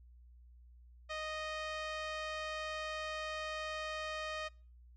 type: tone with low-pass filter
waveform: 5% pulse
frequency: 621 Hz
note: D#5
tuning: 3 cents flat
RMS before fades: -41 dBFS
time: 1.09-4.49 s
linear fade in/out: 20 ms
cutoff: 2600 Hz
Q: 0.56
effects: noise-tail reverb RT60 0.4 s tail -25 dB re dry + added 60 Hz sine -56 dBFS peak until 4.96 s